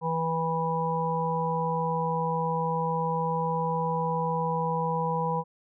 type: harmonic tone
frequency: 163.6 Hz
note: E3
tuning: 13 cents flat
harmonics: 1 / 3 / 5 / 6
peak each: -30 / -31 / -33 / -29 dBFS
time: 0.01-5.44 s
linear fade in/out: 50 ms
effects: none